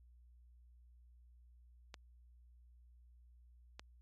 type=clicks; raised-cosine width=0.2 ms; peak=-30 dBFS; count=2; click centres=1.942 / 3.795 s; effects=added 60 Hz sine -60 dBFS peak until 4.01 s + MP3 64 kbps